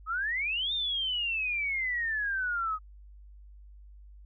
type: exponential two-way sweep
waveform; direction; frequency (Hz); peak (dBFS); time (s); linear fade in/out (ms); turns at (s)
sine; up then down; 1244 to 3680 to 1244; -28; 0.06-2.79; 50; 0.73
effects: added 50 Hz sine -48 dBFS peak until 4.25 s